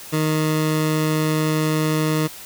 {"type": "tone", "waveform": "20% pulse", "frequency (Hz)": 155.56, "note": "D#3", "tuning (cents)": 0, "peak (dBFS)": -13, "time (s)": [0.12, 2.28], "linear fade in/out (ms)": 20, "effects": ["white hiss -38 dBFS RMS until 2.45 s"]}